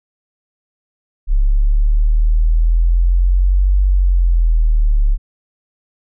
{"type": "exponential two-way sweep", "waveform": "sine", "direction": "up then down", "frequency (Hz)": [34.2, 48.05, 34.75], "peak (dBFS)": -9, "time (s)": [1.27, 5.18], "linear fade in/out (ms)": 50, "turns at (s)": 3.82, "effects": []}